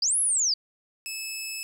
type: linear two-way sweep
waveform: sine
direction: up then down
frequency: 4528 to 11170 to 4528 Hz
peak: -21 dBFS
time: 0.02-0.54 s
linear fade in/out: 5 ms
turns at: 0.19 s
type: tone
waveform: 15% pulse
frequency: 2605 Hz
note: E7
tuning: 21 cents flat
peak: -25 dBFS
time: 1.06-1.63 s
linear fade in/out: 0 ms
effects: 10-bit